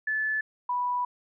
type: tone pair in turn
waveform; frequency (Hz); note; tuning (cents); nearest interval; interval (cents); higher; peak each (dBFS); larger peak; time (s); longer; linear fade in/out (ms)
sine; 1736 / 984.2; A6 / B5; -24 / -6; minor seventh; 982; first; -25; neither; 0.07-0.41 / 0.69-1.05; second; 5
effects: none